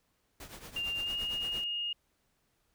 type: noise with tremolo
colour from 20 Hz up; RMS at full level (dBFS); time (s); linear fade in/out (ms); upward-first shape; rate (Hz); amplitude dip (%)
pink; -44; 0.4-1.64; 2; triangle; 8.8; 80
type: tone with pitch glide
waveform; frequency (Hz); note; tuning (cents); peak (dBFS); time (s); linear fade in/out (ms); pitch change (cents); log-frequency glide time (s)
sine; 2794 to 2851; F7 to F7; 0 to +35; -32; 0.76-1.93; 5; +35; 1.01-1.12
effects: pink hiss -75 dBFS RMS until 2.74 s